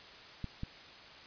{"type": "clicks", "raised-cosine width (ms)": 5, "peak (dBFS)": -25, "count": 2, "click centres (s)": [0.443, 0.634], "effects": ["white hiss -52 dBFS RMS until 1.26 s", "resampled to 11025 Hz"]}